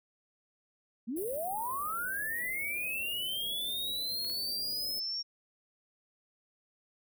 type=linear sweep; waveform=sine; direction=up; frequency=207.7 to 5560 Hz; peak=-33 dBFS; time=1.07-5.23 s; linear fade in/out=20 ms
type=band-stop noise; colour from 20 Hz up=white; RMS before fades=-42 dBFS; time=1.16-5 s; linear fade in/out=10 ms; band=680 to 8800 Hz; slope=96 dB/octave
type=clicks; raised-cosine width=0.2 ms; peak=-34 dBFS; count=2; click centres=4.247 / 4.299 s
effects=none